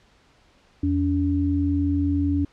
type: tone pair together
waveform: sine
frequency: 84.6 / 284.6 Hz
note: E2 / C#4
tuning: +45 / +46 cents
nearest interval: octave + major sixth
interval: 2101 cents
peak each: -23 / -21 dBFS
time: 0.83-2.45 s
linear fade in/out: 5 ms
effects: pink hiss -58 dBFS RMS until 2.52 s + low-pass 5000 Hz 12 dB/octave